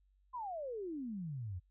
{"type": "exponential sweep", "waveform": "sine", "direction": "down", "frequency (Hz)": [1046.5, 83.6], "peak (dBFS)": -39, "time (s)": [0.33, 1.6], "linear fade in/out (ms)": 20, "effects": ["added 48 Hz sine -68 dBFS peak until 1.7 s"]}